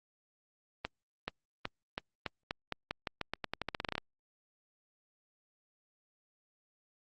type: accelerating click train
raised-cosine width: 0.3 ms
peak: -18 dBFS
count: 22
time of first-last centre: 0.85-3.98 s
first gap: 430 ms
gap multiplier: 0.87
effects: Opus 32 kbps